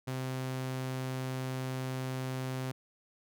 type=tone; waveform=sawtooth; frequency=130 Hz; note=C3; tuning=11 cents flat; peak=-30 dBFS; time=0.07-2.72 s; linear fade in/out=10 ms; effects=none